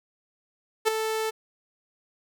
sawtooth tone with ADSR envelope, 440 Hz, A4, in tune, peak -13 dBFS, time 0.85-1.31 s, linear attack 29 ms, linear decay 11 ms, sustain -9 dB, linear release 19 ms, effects none

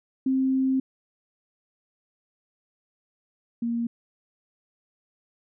sine tone pair in turn, 263.8 / 234.1 Hz, C4 / A#3, +14 / +8 cents, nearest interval major second, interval 206 cents, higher first, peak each -20 / -24 dBFS, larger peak first, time 0.26-0.8 / 3.62-3.87 s, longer first, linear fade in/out 5 ms, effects none

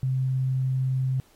sine tone, 130.81 Hz, C3, in tune, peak -22 dBFS, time 0.03-1.2 s, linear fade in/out 0 ms, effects pink hiss -60 dBFS RMS until 1.35 s + AAC 48 kbps

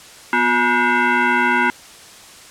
sine tone with frequency modulation, 245.1 Hz, B3, 13 cents flat, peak -13 dBFS, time 0.33-1.7 s, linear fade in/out 0 ms, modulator 604 Hz, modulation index 3.2, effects white hiss -41 dBFS RMS until 2.5 s + low-pass 9000 Hz 12 dB/octave

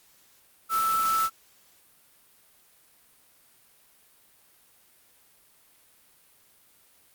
sine tone in noise, 1318.5 Hz, E6, in tune, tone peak -22 dBFS, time 0.69-1.3 s, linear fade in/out 50 ms, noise white, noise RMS -34 dBFS, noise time 0.69-1.3 s, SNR +9 dB, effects white hiss -60 dBFS RMS until 7.14 s + Opus 48 kbps

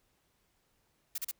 blue noise bursts, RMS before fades -36 dBFS, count 3, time 1.15-1.313 s, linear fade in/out 5 ms, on 31 ms, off 35 ms, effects pink hiss -74 dBFS RMS until 1.39 s

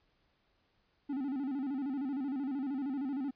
triangle tone with vibrato, 272 Hz, C#4, 33 cents flat, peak -31 dBFS, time 1.09-3.31 s, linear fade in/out 10 ms, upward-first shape square, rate 13 Hz, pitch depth 95 cents each way, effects pink hiss -74 dBFS RMS until 3.35 s + resampled to 11025 Hz

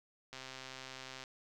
click train, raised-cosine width 0.2 ms, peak -29 dBFS, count 120, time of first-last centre 0.33-1.238 s, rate 131 Hz, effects none

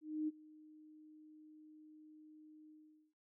sine tone with ADSR envelope, 308.1 Hz, D#4, 17 cents flat, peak -34 dBFS, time 0.01-3.14 s, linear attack 270 ms, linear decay 27 ms, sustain -23 dB, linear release 440 ms, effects none

